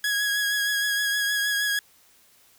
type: tone with vibrato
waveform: sawtooth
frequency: 1661.2 Hz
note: G#6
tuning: in tune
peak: -19 dBFS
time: 0.04-1.79 s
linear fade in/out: 2 ms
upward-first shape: triangle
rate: 6.4 Hz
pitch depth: 28 cents each way
effects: white hiss -58 dBFS RMS until 2.58 s